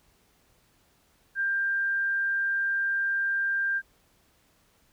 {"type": "tone", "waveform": "sine", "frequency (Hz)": 1590, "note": "G6", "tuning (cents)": 24, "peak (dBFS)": -24, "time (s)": [1.35, 3.82], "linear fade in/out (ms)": 50, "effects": ["pink hiss -65 dBFS RMS until 4.92 s"]}